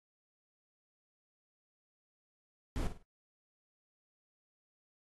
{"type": "noise with echo", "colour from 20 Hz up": "brown", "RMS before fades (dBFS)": -33, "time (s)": [2.76, 2.87], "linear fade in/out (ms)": 0, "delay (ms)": 52, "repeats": 3, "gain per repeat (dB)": -10, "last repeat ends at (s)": 3.026, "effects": ["AAC 32 kbps"]}